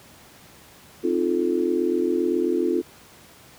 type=chord; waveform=sine; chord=F dominant seventh; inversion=second; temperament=equal with one note detuned; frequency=261.6 / 311.1 / 349.2 / 436.7 Hz; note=C4 / Eb4 / F4 / A4; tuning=0 / 0 / 0 / -13 cents; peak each=-27 / -27 / -22 / -27 dBFS; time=1.03-2.82 s; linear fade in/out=20 ms; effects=pink hiss -49 dBFS RMS until 3.58 s + high-pass 80 Hz 12 dB/octave